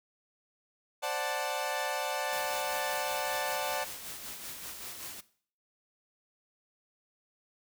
sawtooth chord, D dominant seventh, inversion third, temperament equal, 523.3 / 587.3 / 740 / 880 Hz, C5 / D5 / F#5 / A5, 0 / 0 / 0 / 0 cents, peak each -36 / -32 / -33 / -32 dBFS, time 1.02-3.85 s, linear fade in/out 20 ms
white noise with tremolo, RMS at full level -41 dBFS, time 2.32-5.21 s, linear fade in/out 10 ms, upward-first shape sine, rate 5.2 Hz, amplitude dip 40%
effects noise-tail reverb RT60 0.5 s tail -17 dB re dry

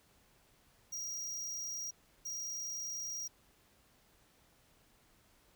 square tone bursts at uneven times, 5710 Hz, F8, 37 cents sharp, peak -39 dBFS, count 2, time 0.92-1.91 / 2.25-3.28 s, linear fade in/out 10 ms, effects pink hiss -68 dBFS RMS until 5.55 s

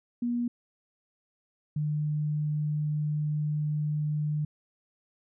sine tone pair in turn, 240.1 / 150.43 Hz, B3 / D3, -49 / +42 cents, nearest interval minor sixth, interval 809 cents, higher first, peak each -26 dBFS, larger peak neither, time 0.22-0.48 / 1.76-4.45 s, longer second, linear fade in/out 5 ms, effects none

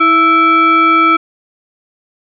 sine tone with frequency modulation, 1320 Hz, E6, 2 cents sharp, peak -6 dBFS, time 0-1.17 s, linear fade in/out 10 ms, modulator 995 Hz, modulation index 0.84, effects none

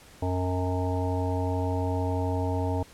harmonic tone, 91.3 Hz, F#2, 23 cents flat, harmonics 1 / 3 / 5 / 7 / 9 / 10, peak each -27 / -32 / -34 / -35 / -37 / -37 dBFS, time 0.22-2.83 s, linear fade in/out 5 ms, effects pink hiss -52 dBFS RMS until 2.93 s + low-pass 12000 Hz 12 dB/octave

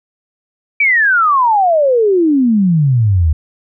sine exponential sweep, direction down, 2349 to 74.2 Hz, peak -8 dBFS, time 0.8-3.33 s, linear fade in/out 5 ms, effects none

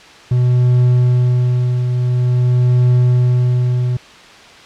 triangle tone with tremolo, 124.1 Hz, B2, 9 cents sharp, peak -6 dBFS, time 0.31-3.97 s, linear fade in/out 5 ms, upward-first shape triangle, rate 0.48 Hz, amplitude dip 50%, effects white hiss -39 dBFS RMS until 4.65 s + low-pass 4000 Hz 12 dB/octave

